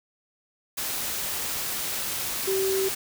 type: tone in noise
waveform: sine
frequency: 384.7 Hz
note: G4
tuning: 33 cents flat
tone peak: -23 dBFS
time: 2.47-2.89 s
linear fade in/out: 10 ms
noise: white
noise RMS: -30 dBFS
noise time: 0.77-2.95 s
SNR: +4 dB
effects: none